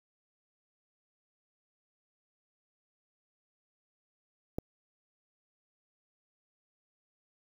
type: click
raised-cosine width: 2 ms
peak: -19 dBFS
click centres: 4.585 s
effects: 8-bit